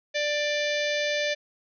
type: harmonic tone with a mistuned harmonic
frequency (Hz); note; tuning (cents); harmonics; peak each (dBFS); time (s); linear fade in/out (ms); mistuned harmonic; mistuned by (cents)
590; D5; +8; 1 / 3 / 4 / 5 / 6 / 7 / 8 / 9 / 10; -27 / -31 / -32 / -39 / -34 / -40 / -39 / -44 / -40; 0.14-1.35; 20; 10; +62
effects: none